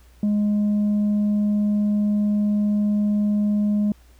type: tone with tanh clipping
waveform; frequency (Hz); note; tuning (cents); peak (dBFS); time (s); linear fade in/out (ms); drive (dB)
sine; 207.7; G#3; 0; -18; 0.23-3.92; 2; 2
effects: added 60 Hz sine -49 dBFS peak until 4.19 s + pink hiss -58 dBFS RMS until 4.19 s